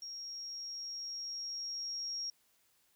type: tone with level ramp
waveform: sine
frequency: 5588 Hz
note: F8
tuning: in tune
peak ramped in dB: -42 to -36 dBFS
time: 0.02-2.3 s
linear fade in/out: 2 ms
effects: white hiss -72 dBFS RMS until 2.95 s